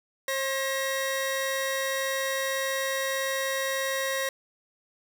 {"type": "tone pair together", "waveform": "sawtooth", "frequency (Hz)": [536.9, 1900], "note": ["C5", "A#6"], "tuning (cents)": [45, 33], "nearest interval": "octave + minor seventh", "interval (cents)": 2188, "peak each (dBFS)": [-25, -27], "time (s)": [0.28, 4.29], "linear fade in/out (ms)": 2, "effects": []}